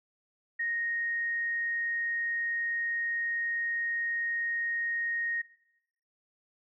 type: tone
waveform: sine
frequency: 1864.7 Hz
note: A#6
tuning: in tune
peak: -29 dBFS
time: 0.59-5.42 s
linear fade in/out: 10 ms
effects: noise-tail reverb RT60 0.8 s tail -17 dB re dry